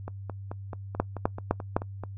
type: two click trains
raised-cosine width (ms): 1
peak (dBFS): -9 / -22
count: 4 / 10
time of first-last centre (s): 1-1.765 / 0.08-2.037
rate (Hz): 3.92 / 4.6
effects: noise-tail reverb RT60 0.1 s tail -23 dB re dry + added 98 Hz sine -37 dBFS peak until 2.17 s